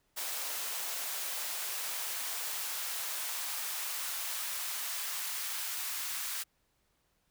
white noise with high-pass filter sweep, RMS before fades -37 dBFS, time 0.16-6.44 s, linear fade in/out 20 ms, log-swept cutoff 570 to 1200 Hz, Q 0.93, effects pink hiss -75 dBFS RMS until 7.3 s

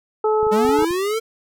harmonic tone, 431.4 Hz, A4, 34 cents flat, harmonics 1 / 2 / 3, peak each -16 / -22 / -26 dBFS, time 0.24-0.85 s, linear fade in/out 5 ms
clicks, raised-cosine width 5 ms, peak -24 dBFS, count 7, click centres 0.43 / 0.468 / 0.65 / 0.692 / 0.789 / 0.824 / 0.908 s
square linear sweep, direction up, 196 to 458.4 Hz, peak -20 dBFS, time 0.51-1.2 s, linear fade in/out 20 ms
effects none

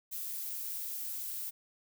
violet noise, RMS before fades -39 dBFS, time 0.11-1.51 s, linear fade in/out 20 ms, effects none

